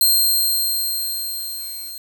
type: tone with level ramp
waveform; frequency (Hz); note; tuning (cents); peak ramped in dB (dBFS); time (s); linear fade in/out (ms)
10% pulse; 4186; C8; 0; -5 to -24; 0.01-1.98; 2
effects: 7-bit